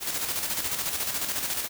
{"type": "noise with tremolo", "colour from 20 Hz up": "white", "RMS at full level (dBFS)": -28, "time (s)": [0, 1.69], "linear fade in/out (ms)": 50, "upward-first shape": "square", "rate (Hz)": 14, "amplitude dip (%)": 45, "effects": []}